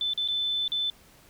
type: tone with dropouts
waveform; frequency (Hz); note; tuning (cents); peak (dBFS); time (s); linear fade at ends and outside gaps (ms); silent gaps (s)
sine; 3520; A7; 0; -25; 0.01-0.9; 1; 0.135-0.176 / 0.277-0.285 / 0.679-0.719
effects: pink hiss -56 dBFS RMS until 1.29 s